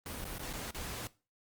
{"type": "noise with dropouts", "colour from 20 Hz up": "pink", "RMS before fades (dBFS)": -41, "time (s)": [0.06, 1.07], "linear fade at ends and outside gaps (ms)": 0, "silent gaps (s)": [[0.242, 0.253], [0.382, 0.394], [0.529, 0.536], [0.707, 0.747]], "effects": ["noise-tail reverb RT60 0.3 s tail -18 dB re dry", "Opus 32 kbps"]}